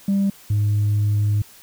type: tone pair in turn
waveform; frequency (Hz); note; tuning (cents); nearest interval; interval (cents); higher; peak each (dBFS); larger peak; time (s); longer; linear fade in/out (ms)
sine; 197.7 / 104; G3 / G#2; +15 / +3; major seventh; 1112; first; -14; neither; 0.08-0.3 / 0.5-1.42; second; 5
effects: tanh soft clip ceiling -14 dBFS + white hiss -47 dBFS RMS until 1.62 s